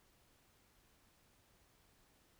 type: silence
effects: pink hiss -71 dBFS RMS until 2.39 s

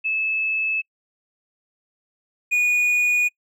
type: tone pair in turn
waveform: sine / triangle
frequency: 2608 / 2457 Hz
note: E7 / D#7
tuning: -19 / -22 cents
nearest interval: minor second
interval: 103 cents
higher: first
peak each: -20 / -14 dBFS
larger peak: second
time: 0.04-0.82 / 2.51-3.29 s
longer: neither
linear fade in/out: 20 ms
effects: noise-tail reverb RT60 0.1 s tail -25 dB re dry

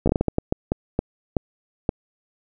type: slowing click train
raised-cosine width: 2 ms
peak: -6 dBFS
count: 13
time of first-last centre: 0.06-1.892 s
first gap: 14 ms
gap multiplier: 1.39
effects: none

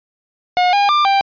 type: tone with pitch steps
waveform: 45% pulse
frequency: 721 / 810 / 1190 / 788 Hz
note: F#5 / G#5 / D6 / G5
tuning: -45 / -43 / +22 / +9 cents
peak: -11 dBFS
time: 0.57-1.21 s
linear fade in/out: 0 ms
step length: 160 ms
effects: resampled to 11025 Hz

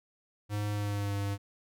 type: tone with pitch glide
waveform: square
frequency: 103.83 to 100.41 Hz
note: G#2 to G2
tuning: 0 to +42 cents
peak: -31 dBFS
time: 0.49-1.38 s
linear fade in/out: 50 ms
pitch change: -58 cents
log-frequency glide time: 0.72-1.14 s
effects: none

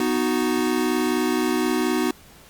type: chord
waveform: square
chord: B major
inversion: none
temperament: equal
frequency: 246.9 / 311.1 / 370 Hz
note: B3 / D#4 / F#4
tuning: 0 / 0 / 0 cents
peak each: -25 dBFS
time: 0-2.11 s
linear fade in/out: 2 ms
effects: pink hiss -49 dBFS RMS until 2.49 s + Opus 48 kbps

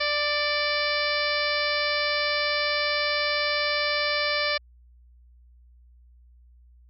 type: harmonic tone with a mistuned harmonic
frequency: 590 Hz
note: D5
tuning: 8 cents sharp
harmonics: 1 / 2 / 3 / 4 / 5 / 6 / 7 / 8 / 9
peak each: -29 / -32 / -30 / -29 / -36 / -35 / -34 / -32 / -36 dBFS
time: 0-4.58 s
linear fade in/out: 10 ms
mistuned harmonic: 4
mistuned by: -26 cents
effects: added 60 Hz sine -51 dBFS peak until 6.89 s

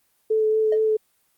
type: tone with vibrato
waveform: sine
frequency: 435.3 Hz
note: A4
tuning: 19 cents flat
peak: -17 dBFS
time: 0.3-0.97 s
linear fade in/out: 10 ms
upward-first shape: sine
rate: 4.3 Hz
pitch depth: 12 cents each way
type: tone with exponential decay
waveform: triangle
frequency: 619 Hz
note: D#5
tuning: 9 cents flat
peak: -21 dBFS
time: 0.72-0.82 s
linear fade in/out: 5 ms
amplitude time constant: 20 ms
effects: white hiss -66 dBFS RMS until 1.37 s + Opus 24 kbps

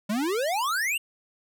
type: exponential sweep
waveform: square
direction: up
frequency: 196 to 2900 Hz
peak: -25 dBFS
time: 0.09-0.98 s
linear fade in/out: 10 ms
effects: none

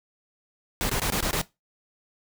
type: noise bursts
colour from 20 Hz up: pink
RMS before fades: -26 dBFS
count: 6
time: 0.81-1.414 s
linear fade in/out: 0 ms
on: 84 ms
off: 20 ms
effects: noise-tail reverb RT60 0.2 s tail -18 dB re dry

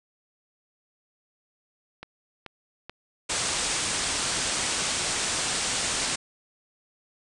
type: click train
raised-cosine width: 0.3 ms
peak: -22 dBFS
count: 6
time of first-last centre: 2.03-4.195 s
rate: 2.31 Hz
type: low-pass noise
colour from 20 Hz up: white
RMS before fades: -28 dBFS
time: 3.29-6.16 s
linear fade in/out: 10 ms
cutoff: 9300 Hz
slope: 96 dB/octave
effects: none

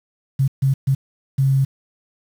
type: tone bursts at uneven times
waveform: sine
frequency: 135.2 Hz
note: C#3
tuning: 43 cents flat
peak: -13 dBFS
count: 4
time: 0.39-0.48 / 0.62-0.74 / 0.87-0.95 / 1.38-1.65 s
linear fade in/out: 10 ms
effects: 7-bit

